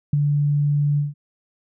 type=tone with ADSR envelope; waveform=sine; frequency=145.5 Hz; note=D3; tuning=16 cents flat; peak=-12 dBFS; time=0.13-1.14 s; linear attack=4 ms; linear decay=16 ms; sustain=-4 dB; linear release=160 ms; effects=none